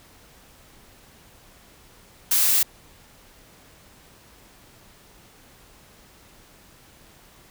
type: noise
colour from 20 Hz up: blue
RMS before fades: -19 dBFS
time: 2.31-2.63 s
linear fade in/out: 5 ms
effects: pink hiss -52 dBFS RMS until 7.5 s